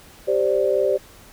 sine chord, G suspended fourth, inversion none, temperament equal, 392 / 523.3 / 587.3 Hz, G4 / C5 / D5, 0 / 0 / 0 cents, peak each -21 dBFS, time 0.27-0.98 s, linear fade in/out 20 ms, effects pink hiss -47 dBFS RMS until 1.32 s

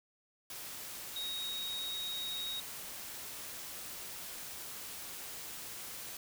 sine tone in noise, 3772 Hz, A#7, 20 cents sharp, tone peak -37 dBFS, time 1.16-2.6 s, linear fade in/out 2 ms, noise white, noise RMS -45 dBFS, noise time 0.5-6.17 s, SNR +5 dB, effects none

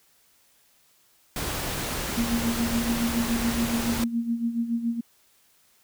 pink noise, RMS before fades -30 dBFS, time 1.36-4.04 s, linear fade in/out 2 ms
sine tone with tremolo, 233.1 Hz, A#3, in tune, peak -21 dBFS, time 2.17-5.01 s, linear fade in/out 10 ms, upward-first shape sine, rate 7.1 Hz, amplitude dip 70%
effects white hiss -62 dBFS RMS until 5.83 s

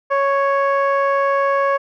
15% pulse tone with low-pass filter, 554.4 Hz, C#5, in tune, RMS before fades -17 dBFS, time 0.1-1.78 s, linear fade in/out 20 ms, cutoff 1200 Hz, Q 1, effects none

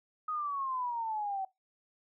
sine exponential sweep, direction down, 1262 to 757 Hz, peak -32 dBFS, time 0.28-1.45 s, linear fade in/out 5 ms, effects noise-tail reverb RT60 0.2 s tail -21 dB re dry

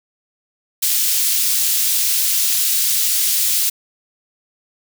white high-pass noise, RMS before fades -17 dBFS, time 0.82-3.7 s, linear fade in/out 10 ms, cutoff 3500 Hz, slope 12 dB/octave, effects none

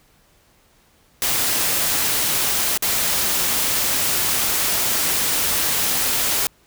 white noise with dropouts, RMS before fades -20 dBFS, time 1.22-6.47 s, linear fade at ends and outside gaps 1 ms, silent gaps 2.775-2.823 s, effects pink hiss -57 dBFS RMS until 6.66 s

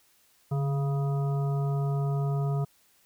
harmonic tone with a mistuned harmonic, 138.59 Hz, C#3, in tune, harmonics 1 / 3 / 5 / 7 / 9, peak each -25 / -37 / -39 / -46 / -44 dBFS, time 0.51-2.65 s, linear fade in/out 10 ms, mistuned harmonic 1, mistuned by +43 cents, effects white hiss -64 dBFS RMS until 3.05 s

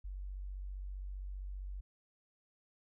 sine tone, 47.6 Hz, F#1, 50 cents sharp, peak -40 dBFS, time 0.04-1.81 s, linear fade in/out 10 ms, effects none

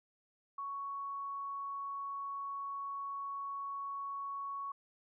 sine tone, 1113 Hz, C#6, 7 cents sharp, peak -38 dBFS, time 0.58-4.72 s, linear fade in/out 5 ms, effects none

